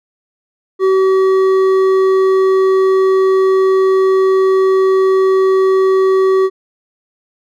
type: tone with hard clipping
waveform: triangle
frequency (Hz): 380.7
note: F#4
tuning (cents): +49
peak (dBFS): -10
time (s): 0.79-6.5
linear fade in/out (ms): 50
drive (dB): 11
effects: none